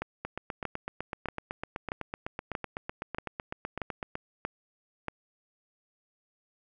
two click trains, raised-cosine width 0.5 ms, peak -19 / -17 dBFS, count 32 / 9, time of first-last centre 0.25-4.154 / 0.02-5.083 s, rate 7.94 / 1.58 Hz, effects none

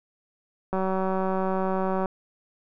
click train, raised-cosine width 1 ms, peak -14 dBFS, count 252, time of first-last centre 0.73-2.058 s, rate 189 Hz, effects none

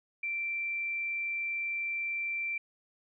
sine tone, 2349 Hz, D7, in tune, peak -31 dBFS, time 0.23-2.58 s, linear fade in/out 5 ms, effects none

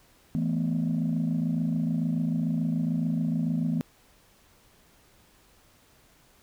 sine chord, E suspended fourth, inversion none, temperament equal, 164.81 / 220 / 246.9 Hz, E3 / A3 / B3, 0 / 0 / 0 cents, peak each -26 / -29 / -28 dBFS, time 0.35-3.81 s, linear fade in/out 0 ms, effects tanh soft clip ceiling -19 dBFS + pink hiss -60 dBFS RMS until 6.42 s

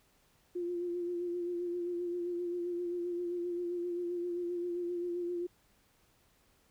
sine tone with vibrato, 350 Hz, F4, 4 cents sharp, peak -33 dBFS, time 0.55-5.47 s, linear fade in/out 10 ms, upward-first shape sine, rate 7.6 Hz, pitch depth 30 cents each way, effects pink hiss -69 dBFS RMS until 6.7 s

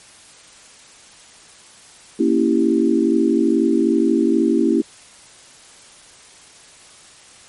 sine chord, A# diminished seventh, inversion none, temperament equal, 233.1 / 277.2 / 329.6 / 392 Hz, A#3 / C#4 / E4 / G4, 0 / 0 / 0 / 0 cents, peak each -19 / -19 / -17 / -21 dBFS, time 2.19-4.82 s, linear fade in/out 10 ms, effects white hiss -45 dBFS RMS until 7.48 s + MP3 48 kbps

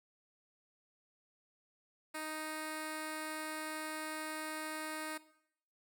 5% pulse tone with notch filter, 311.1 Hz, D#4, in tune, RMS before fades -42 dBFS, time 2.14-5.18 s, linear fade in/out 10 ms, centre 3200 Hz, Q 1.6, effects noise-tail reverb RT60 0.7 s tail -17 dB re dry

